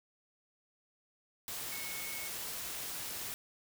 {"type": "tone in noise", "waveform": "sine", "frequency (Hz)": 2200, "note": "C#7", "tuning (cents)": -14, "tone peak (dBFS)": -45, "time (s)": [1.72, 2.28], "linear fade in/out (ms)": 0, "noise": "white", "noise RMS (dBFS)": -41, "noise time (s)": [1.48, 3.34], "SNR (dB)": -7, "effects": []}